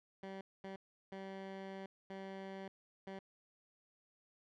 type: tone bursts at uneven times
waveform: 15% pulse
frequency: 192.9 Hz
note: G3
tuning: 28 cents flat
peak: -39 dBFS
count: 5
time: 0.23-0.41 / 0.64-0.76 / 1.12-1.86 / 2.1-2.68 / 3.07-3.19 s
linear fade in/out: 2 ms
effects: low-pass 3000 Hz 12 dB/octave